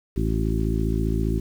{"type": "harmonic tone with a mistuned harmonic", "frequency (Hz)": 55, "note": "A1", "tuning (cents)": 0, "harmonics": [1, 2, 3, 4, 5, 6, 7], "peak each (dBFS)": [-24, -27, -29, -30, -31, -32, -32], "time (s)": [0.16, 1.4], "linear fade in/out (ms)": 10, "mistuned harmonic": 7, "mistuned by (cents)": -29, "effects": ["8-bit"]}